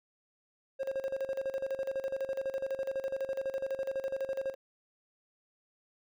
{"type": "tone with tremolo", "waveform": "triangle", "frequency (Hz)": 537, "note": "C5", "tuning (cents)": 45, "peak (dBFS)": -28, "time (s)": [0.79, 4.55], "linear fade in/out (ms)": 20, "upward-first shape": "square", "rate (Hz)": 12, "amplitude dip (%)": 75, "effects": []}